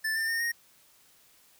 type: tone with pitch steps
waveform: square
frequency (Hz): 1760 / 1793.9 / 1828.4 / 1863.6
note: A6 / A6 / A#6 / A#6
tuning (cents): 0 / +33 / -34 / -1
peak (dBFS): -28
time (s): 0.04-0.52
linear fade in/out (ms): 10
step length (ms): 120
effects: white hiss -61 dBFS RMS until 1.59 s